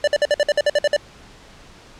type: tone bursts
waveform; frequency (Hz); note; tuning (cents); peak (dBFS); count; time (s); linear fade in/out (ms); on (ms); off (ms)
square; 587.3; D5; 0; -14; 11; 0.04-0.965; 2; 35; 54
effects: pink hiss -45 dBFS RMS until 1.99 s + low-pass 6000 Hz 12 dB/octave